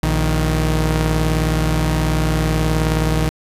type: tone pair together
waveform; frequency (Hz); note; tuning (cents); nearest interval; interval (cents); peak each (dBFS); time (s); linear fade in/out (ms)
sawtooth; 58.66 / 156.6; A#1 / D#3; +12 / +11; octave + perfect fourth; 1699; -14; 0.03-3.29; 0
effects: resampled to 32000 Hz

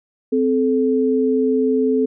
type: tone pair together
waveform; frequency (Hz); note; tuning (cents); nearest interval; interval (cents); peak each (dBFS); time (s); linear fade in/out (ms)
sine; 259.5 / 434; C4 / A4; -14 / -24; major sixth; 890; -17; 0.32-2.06; 10
effects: none

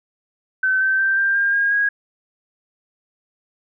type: tone with pitch steps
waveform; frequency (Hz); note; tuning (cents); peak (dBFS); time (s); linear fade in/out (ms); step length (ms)
sine; 1529 / 1547.7 / 1566.5 / 1585.7 / 1605 / 1624.6 / 1644.4; G6 / G6 / G6 / G6 / G6 / G#6 / G#6; -44 / -23 / -2 / +19 / +40 / -39 / -18; -15; 0.63-1.89; 5; 180
effects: none

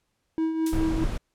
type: tone with tremolo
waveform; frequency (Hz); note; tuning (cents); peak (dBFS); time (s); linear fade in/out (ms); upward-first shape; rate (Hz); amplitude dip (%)
triangle; 321.4; E4; -44; -19; 0.38-1.04; 0; triangle; 4.8; 55
type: noise with exponential decay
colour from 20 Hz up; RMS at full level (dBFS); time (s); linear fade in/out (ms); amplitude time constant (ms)
blue; -30; 0.66-0.91; 5; 54
type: noise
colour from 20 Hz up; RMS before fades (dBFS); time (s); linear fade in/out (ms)
brown; -27; 0.72-1.18; 10
effects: pink hiss -75 dBFS RMS until 1.34 s + low-pass 11000 Hz 12 dB/octave

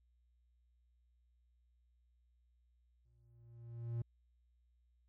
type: tone with exponential growth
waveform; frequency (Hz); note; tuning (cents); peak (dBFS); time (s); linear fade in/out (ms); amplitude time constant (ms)
triangle; 117.3; A#2; +11; -33; 3.05-4.02; 5; 210
effects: added 60 Hz sine -70 dBFS peak until 5.08 s

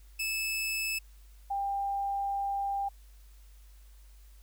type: tone pair in turn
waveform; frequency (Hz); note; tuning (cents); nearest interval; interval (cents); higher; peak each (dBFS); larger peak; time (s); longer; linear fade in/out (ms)
sawtooth / sine; 2613 / 795; E7 / G5; -16 / +24; octave + major sixth; 2060; first; -27 / -29; first; 0.19-0.99 / 1.5-2.89; second; 10
effects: added 50 Hz sine -51 dBFS peak until 4.42 s + white hiss -65 dBFS RMS until 4.42 s

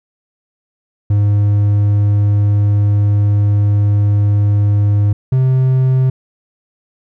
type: tone pair in turn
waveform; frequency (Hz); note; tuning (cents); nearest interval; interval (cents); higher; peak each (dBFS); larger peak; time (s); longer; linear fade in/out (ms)
triangle; 102.7 / 130.22; G#2 / C3; -19 / -8; major third; 411; second; -7; neither; 1.1-5.13 / 5.32-6.1; first; 5
effects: none

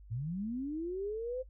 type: linear sweep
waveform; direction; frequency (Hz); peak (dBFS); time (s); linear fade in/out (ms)
sine; up; 103.83 to 523.3; -34; 0.1-1.43; 20
effects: noise-tail reverb RT60 0.1 s tail -19 dB re dry + added 50 Hz sine -51 dBFS peak until 1.49 s

